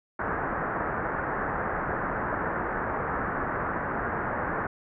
white low-pass noise, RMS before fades -30 dBFS, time 0.19-4.67 s, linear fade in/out 5 ms, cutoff 1700 Hz, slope 48 dB/octave, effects none

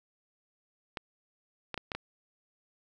clicks, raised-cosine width 0.3 ms, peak -19 dBFS, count 5, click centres 0.972 / 1.743 / 1.777 / 1.918 / 1.95 s, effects none

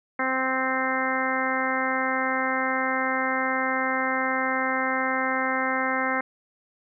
harmonic tone, 261.3 Hz, C4, 2 cents flat, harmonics 1 / 2 / 3 / 4 / 5 / 6 / 7 / 8, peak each -31 / -31 / -31 / -31 / -31 / -31 / -31 / -31 dBFS, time 0.19-6.21 s, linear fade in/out 5 ms, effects none

